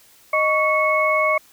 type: tone cluster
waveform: sine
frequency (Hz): 620 / 1122 / 2195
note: D#5 / C#6 / C#7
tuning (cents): -6 / +21 / -18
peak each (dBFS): -20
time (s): 0.33-1.38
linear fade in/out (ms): 5
effects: white hiss -52 dBFS RMS until 1.52 s